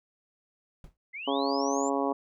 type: noise with exponential decay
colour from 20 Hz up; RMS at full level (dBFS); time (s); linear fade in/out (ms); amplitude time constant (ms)
brown; -43; 0.84-0.97; 2; 28
type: linear sweep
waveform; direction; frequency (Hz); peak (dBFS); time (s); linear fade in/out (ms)
sine; up; 2000 to 7430; -36; 1.13-1.9; 20
type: harmonic tone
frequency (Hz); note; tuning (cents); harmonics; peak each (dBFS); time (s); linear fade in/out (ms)
138.59; C#3; 0; 2 / 3 / 4 / 5 / 6 / 7 / 8; -30 / -32 / -33 / -34 / -35 / -35 / -36; 1.27-2.13; 10
effects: none